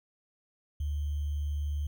sine tone with sample-and-hold, 73.42 Hz, D2, in tune, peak -29 dBFS, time 0.8-1.87 s, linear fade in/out 5 ms, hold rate 3150 Hz, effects none

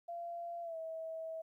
sine tone with pitch glide, 686 to 647.5 Hz, F5 to E5, -31 to -31 cents, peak -40 dBFS, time 0.08-1.42 s, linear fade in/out 10 ms, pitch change -100 cents, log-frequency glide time 0.62-0.77 s, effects 13-bit

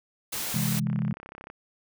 white noise, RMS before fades -32 dBFS, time 0.32-0.8 s, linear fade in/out 10 ms
sine chord, C augmented, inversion none, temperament equal, 130.81 / 164.81 / 207.7 Hz, C3 / E3 / G#3, 0 / 0 / 0 cents, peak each -29 dBFS, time 0.54-1.13 s, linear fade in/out 5 ms
click train, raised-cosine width 0.5 ms, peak -27 dBFS, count 22, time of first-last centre 0.87-1.501 s, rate 33.3 Hz
effects none

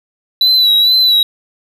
triangle tone with vibrato, 3952 Hz, B7, in tune, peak -6 dBFS, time 0.41-1.23 s, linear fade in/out 2 ms, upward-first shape sine, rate 2.2 Hz, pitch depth 50 cents each way, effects none

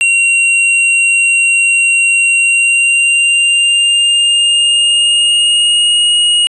square tone with pitch glide, 2751 to 2878 Hz, F7 to F#7, -27 to -49 cents, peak -8 dBFS, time 0.01-6.47 s, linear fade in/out 0 ms, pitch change +78 cents, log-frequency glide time 2.37-6.17 s, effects resampled to 24000 Hz

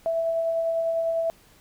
sine tone with tremolo, 660 Hz, E5, 2 cents sharp, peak -21 dBFS, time 0.06-1.3 s, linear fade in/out 0 ms, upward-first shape sine, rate 10 Hz, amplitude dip 25%, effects pink hiss -56 dBFS RMS until 1.6 s

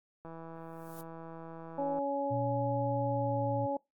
click train, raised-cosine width 1 ms, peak -33 dBFS, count 286, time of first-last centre 0.25-1.988 s, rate 164 Hz
violet noise with exponential growth, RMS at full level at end -48 dBFS, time 0.55-1.01 s, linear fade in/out 0 ms, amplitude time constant 100 ms
harmonic tone, 280 Hz, C#4, 18 cents sharp, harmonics 1 / 2 / 3, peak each -37 / -33 / -35 dBFS, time 1.78-3.77 s, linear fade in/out 5 ms
sine tone with pitch glide, 120 to 116.31 Hz, B2 to A#2, -49 to -3 cents, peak -34 dBFS, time 2.3-3.67 s, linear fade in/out 20 ms, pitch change -54 cents, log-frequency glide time 3.07-3.42 s
effects noise-tail reverb RT60 0.2 s tail -23 dB re dry + AAC 64 kbps

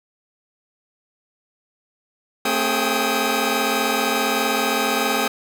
15% pulse tone cluster, 224.1 / 267.5 / 412.9 / 781 / 1262 Hz, A3 / C4 / G#4 / G5 / D#6, +32 / +38 / -10 / -7 / +24 cents, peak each -19 dBFS, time 2.45-5.28 s, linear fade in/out 5 ms, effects none

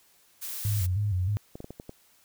blue noise, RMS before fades -36 dBFS, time 0.41-0.87 s, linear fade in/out 20 ms
sine tone with vibrato, 97.3 Hz, G2, 12 cents flat, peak -24 dBFS, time 0.65-1.37 s, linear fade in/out 0 ms, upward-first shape square, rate 3.2 Hz, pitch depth 110 cents each way
clicks, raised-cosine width 2 ms, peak -26 dBFS, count 6, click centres 1.555 / 1.604 / 1.644 / 1.706 / 1.799 / 1.894 s
effects white hiss -62 dBFS RMS until 2.24 s

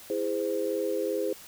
sine chord, E augmented, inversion none, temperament just, 329.6 / 412 / 515 Hz, E4 / G#4 / B#4, 0 / -14 / -28 cents, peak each -33 / -30 / -30 dBFS, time 0.1-1.33 s, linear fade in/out 2 ms, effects white hiss -48 dBFS RMS until 1.47 s

